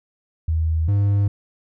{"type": "tone pair in turn", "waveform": ["sine", "triangle"], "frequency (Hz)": [80.1, 100.92], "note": ["E2", "G#2"], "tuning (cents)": [-49, -49], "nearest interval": "major third", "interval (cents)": 400, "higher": "second", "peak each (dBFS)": [-17, -13], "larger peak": "second", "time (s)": [[0.48, 0.88], [0.88, 1.28]], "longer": "neither", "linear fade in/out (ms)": 5, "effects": []}